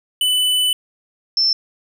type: tone pair in turn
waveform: square / sine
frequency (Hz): 2993 / 5333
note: F#7 / E8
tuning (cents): +19 / +19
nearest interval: minor seventh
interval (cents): 1000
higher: second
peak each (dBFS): -15 / -13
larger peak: second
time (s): 0.21-0.73 / 1.37-1.53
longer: first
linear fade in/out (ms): 2
effects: 9-bit